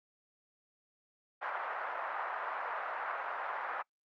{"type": "band-pass noise", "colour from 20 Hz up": "white", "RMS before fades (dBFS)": -38, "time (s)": [1.41, 3.83], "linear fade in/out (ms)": 20, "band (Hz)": [640, 1500], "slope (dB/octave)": 24, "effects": ["noise-tail reverb RT60 0.1 s tail -26 dB re dry", "Opus 48 kbps"]}